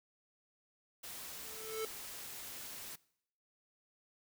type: noise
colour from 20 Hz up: white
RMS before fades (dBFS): -47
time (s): 1.03-2.96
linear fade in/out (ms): 10
type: tone with exponential growth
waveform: square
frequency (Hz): 439.9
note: A4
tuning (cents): 0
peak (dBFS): -35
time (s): 1.25-1.85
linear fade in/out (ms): 2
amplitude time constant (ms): 130
effects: noise-tail reverb RT60 0.7 s tail -22 dB re dry